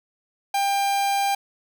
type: tone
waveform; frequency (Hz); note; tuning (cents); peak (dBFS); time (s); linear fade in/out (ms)
45% pulse; 796; G5; +26; -20; 0.54-1.35; 5
effects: none